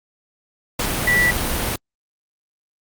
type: tone in noise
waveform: sine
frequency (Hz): 1957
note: B6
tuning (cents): -16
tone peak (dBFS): -14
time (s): 1.07-1.31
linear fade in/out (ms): 5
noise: pink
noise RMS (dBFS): -22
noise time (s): 0.79-1.76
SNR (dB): +5
effects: Opus 48 kbps